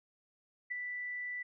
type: tone with ADSR envelope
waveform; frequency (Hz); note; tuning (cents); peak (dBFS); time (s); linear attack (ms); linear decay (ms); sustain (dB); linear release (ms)
sine; 1975.5; B6; 0; -32; 0.7-1.43; 19; 7; -5; 10
effects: none